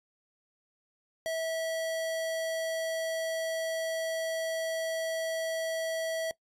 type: tone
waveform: square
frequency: 650 Hz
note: E5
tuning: 24 cents flat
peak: -31 dBFS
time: 1.26-6.31 s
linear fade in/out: 0 ms
effects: noise-tail reverb RT60 0.1 s tail -20 dB re dry + resampled to 32000 Hz